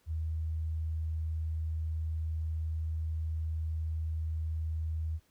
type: tone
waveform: sine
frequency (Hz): 79.6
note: D#2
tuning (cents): +40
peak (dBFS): -31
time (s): 0.06-5.2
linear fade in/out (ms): 50
effects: pink hiss -70 dBFS RMS until 5.3 s